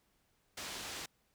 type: low-pass noise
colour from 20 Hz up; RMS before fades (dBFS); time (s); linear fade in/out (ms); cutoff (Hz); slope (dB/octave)
white; -44; 0.57-1.06; 5; 5900; 12
effects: pink hiss -75 dBFS RMS until 1.34 s